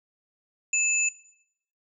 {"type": "tone pair together", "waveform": "sine", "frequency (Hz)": [2620, 6995], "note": ["E7", "A8"], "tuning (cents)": [-11, -11], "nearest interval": "octave + perfect fourth", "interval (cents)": 1700, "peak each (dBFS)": -24, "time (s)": [0.73, 1.09], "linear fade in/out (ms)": 5, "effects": ["noise-tail reverb RT60 0.7 s tail -17 dB re dry"]}